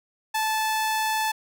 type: tone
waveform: sawtooth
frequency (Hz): 873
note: A5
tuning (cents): -14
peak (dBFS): -19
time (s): 0.34-1.32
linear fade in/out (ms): 10
effects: none